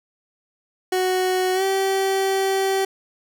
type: tone with pitch glide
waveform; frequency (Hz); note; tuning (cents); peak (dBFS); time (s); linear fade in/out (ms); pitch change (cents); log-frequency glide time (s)
30% pulse; 370 to 386.4; F#4 to G4; 0 to -25; -16; 0.92-2.85; 5; +75; 1.54-1.63
effects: none